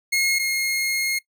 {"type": "tone pair in turn", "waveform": "sawtooth", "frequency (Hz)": [2158, 2148], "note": ["C#7", "C7"], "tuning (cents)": [-47, 45], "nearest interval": "unison", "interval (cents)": 8, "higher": "first", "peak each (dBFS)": [-15, -18], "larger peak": "first", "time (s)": [[0.12, 0.39], [0.39, 1.19]], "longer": "second", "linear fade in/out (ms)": 10, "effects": ["noise-tail reverb RT60 0.1 s tail -19 dB re dry"]}